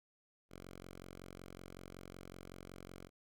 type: tone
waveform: 5% pulse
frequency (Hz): 45.36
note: F#1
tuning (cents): -34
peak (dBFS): -39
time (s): 0.49-3.1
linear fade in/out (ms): 50
effects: none